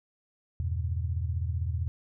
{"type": "chord", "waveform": "sine", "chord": "E minor", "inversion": "none", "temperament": "equal with one note detuned", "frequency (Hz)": [82.41, 98, 122.48], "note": ["E2", "G2", "B2"], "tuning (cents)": [0, 0, -14], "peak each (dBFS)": [-29, -35, -35], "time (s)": [0.6, 1.88], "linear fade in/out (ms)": 0, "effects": []}